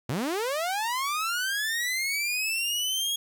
sawtooth linear sweep, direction up, 106.8 to 3321 Hz, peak -23 dBFS, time 0.09-3.16 s, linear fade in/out 5 ms, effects 10-bit

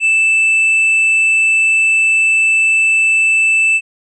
triangle tone with hard clipping, 2641 Hz, E7, 3 cents sharp, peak -10 dBFS, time 0-3.81 s, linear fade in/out 50 ms, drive 6 dB, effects resampled to 22050 Hz

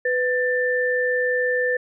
sine tone pair together, 498.7 / 1777 Hz, B4 / A6, +17 / +17 cents, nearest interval octave + minor seventh, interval 2200 cents, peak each -21 / -22 dBFS, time 0.05-1.77 s, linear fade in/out 5 ms, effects none

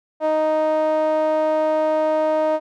sawtooth tone with band-pass filter, 311.1 Hz, D#4, in tune, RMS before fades -19 dBFS, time 0.2-2.6 s, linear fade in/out 50 ms, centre 720 Hz, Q 8.8, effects none

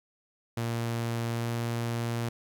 sawtooth tone with pitch glide, 116.54 to 117.35 Hz, A#2 to A#2, 0 to +12 cents, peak -25 dBFS, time 0.57-2.29 s, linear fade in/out 5 ms, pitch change +12 cents, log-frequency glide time 1.32-1.49 s, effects 11-bit

